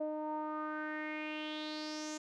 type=tone with low-pass filter sweep; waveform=sawtooth; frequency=306.4 Hz; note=D#4; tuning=27 cents flat; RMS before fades=-40 dBFS; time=0-2.18 s; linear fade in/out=10 ms; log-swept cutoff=640 to 6900 Hz; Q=5; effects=none